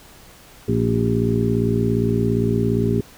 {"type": "harmonic tone with a mistuned harmonic", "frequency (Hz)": 57.4, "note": "A#1", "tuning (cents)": -26, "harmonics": [1, 2, 3, 4, 5, 6, 7], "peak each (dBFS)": [-31, -21, -25, -22, -27, -29, -23], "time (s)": [0.68, 3.01], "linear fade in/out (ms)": 5, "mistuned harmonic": 6, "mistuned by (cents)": 73, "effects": ["pink hiss -46 dBFS RMS until 3.17 s"]}